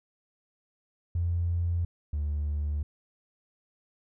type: tone pair in turn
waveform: triangle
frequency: 86 / 74.1 Hz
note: F2 / D2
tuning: -26 / +16 cents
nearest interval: minor third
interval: 258 cents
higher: first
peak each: -21 / -24 dBFS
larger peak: first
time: 1.15-1.85 / 2.13-2.83 s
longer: neither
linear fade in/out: 5 ms
effects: tanh soft clip ceiling -23 dBFS